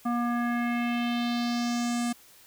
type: tone with low-pass filter sweep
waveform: square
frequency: 238.9 Hz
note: A#3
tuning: 43 cents sharp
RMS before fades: -28 dBFS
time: 0.05-2.13 s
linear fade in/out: 10 ms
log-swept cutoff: 1100 to 9300 Hz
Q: 2.6
effects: white hiss -55 dBFS RMS until 2.46 s